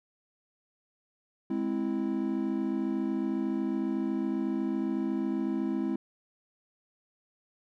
triangle chord, Ab augmented, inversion none, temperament equal, 207.7 / 261.6 / 329.6 Hz, Ab3 / C4 / E4, 0 / 0 / 0 cents, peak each -31 / -30 / -30 dBFS, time 1.5-5.96 s, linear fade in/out 5 ms, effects none

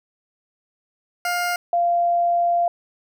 20% pulse / sine tone pair in turn, 706 / 692.7 Hz, F5 / F5, +19 / -14 cents, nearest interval unison, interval 33 cents, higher first, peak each -16 dBFS, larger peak neither, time 1.25-1.56 / 1.73-2.68 s, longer second, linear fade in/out 2 ms, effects none

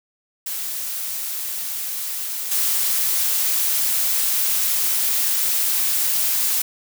blue noise with level steps, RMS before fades -27 / -20 dBFS, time 0.46-6.62 s, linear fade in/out 5 ms, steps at 2.51 s, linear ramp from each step 5 ms, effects none

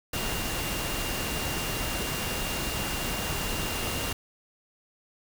sine tone in noise, 2794 Hz, F7, in tune, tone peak -38 dBFS, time 0.13-4.13 s, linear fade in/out 5 ms, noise pink, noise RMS -31 dBFS, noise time 0.13-4.13 s, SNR -10 dB, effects none

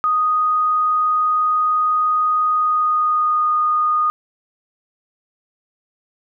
sine tone with pitch glide, 1243 to 1230.1 Hz, D#6 to D#6, -2 to -20 cents, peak -14 dBFS, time 0.04-4.1 s, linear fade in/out 0 ms, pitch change -18 cents, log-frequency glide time 2.49-3.51 s, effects none

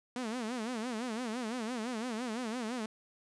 sawtooth tone with vibrato, 234.5 Hz, A#3, 11 cents sharp, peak -31 dBFS, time 0.16-2.86 s, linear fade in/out 2 ms, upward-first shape sine, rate 5.9 Hz, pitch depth 160 cents each way, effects resampled to 22050 Hz + 11-bit

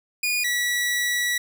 sawtooth tone pair in turn, 2447 / 1942.2 Hz, D#7 / B6, -29 / -29 cents, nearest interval major third, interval 400 cents, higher first, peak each -18 dBFS, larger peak neither, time 0.23-0.44 / 0.44-1.38 s, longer second, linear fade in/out 5 ms, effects none

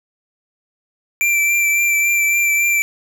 square tone with vibrato, 2349 Hz, D7, in tune, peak -14 dBFS, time 1.21-2.82 s, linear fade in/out 0 ms, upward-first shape triangle, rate 3.6 Hz, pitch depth 22 cents each way, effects none

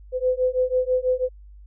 sine beating tone pair, 505 / 511.1 Hz, B4 / C5, +39 / -41 cents, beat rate 6.1 Hz, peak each -22 dBFS, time 0.12-1.29 s, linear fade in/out 50 ms, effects added 50 Hz sine -42 dBFS peak until 1.66 s

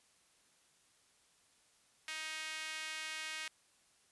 sawtooth tone with high-pass filter, 313.9 Hz, D#4, 15 cents sharp, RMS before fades -43 dBFS, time 2.08-3.48 s, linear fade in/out 2 ms, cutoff 2100 Hz, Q 1.7, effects white hiss -70 dBFS RMS until 4.11 s + resampled to 24000 Hz

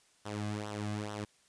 sawtooth tone with flanger, 104.8 Hz, G#2, 16 cents sharp, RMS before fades -38 dBFS, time 0.25-1.25 s, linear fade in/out 10 ms, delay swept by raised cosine 0.42 to 2.22 ms, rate 2.3 Hz, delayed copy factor -0.7, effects white hiss -67 dBFS RMS until 1.48 s + resampled to 22050 Hz

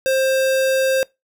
square tone, 529 Hz, C5, 19 cents sharp, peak -16 dBFS, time 0.06-1.03 s, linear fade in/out 0 ms, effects noise-tail reverb RT60 0.2 s tail -24 dB re dry

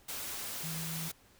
sine tone in noise, 161.9 Hz, E3, 31 cents flat, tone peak -39 dBFS, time 0.63-1.09 s, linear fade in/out 10 ms, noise white, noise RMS -40 dBFS, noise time 0.08-1.12 s, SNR -2 dB, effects pink hiss -63 dBFS RMS until 1.39 s

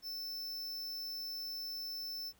square tone, 5300 Hz, E8, 9 cents sharp, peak -40 dBFS, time 0.02-2.33 s, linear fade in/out 50 ms, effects pink hiss -68 dBFS RMS until 2.39 s

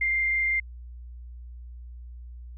sine tone with frequency modulation, 2100 Hz, C7, 6 cents sharp, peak -22 dBFS, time 0.01-0.6 s, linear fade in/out 5 ms, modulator 25.2 Hz, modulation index 0.59, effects added 60 Hz sine -39 dBFS peak until 2.57 s

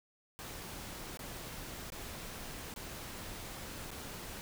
pink noise with dropouts, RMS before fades -45 dBFS, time 0.39-4.41 s, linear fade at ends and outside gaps 0 ms, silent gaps 1.172-1.192 / 1.902-1.921 / 2.739-2.762 / 3.906-3.914 s, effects none

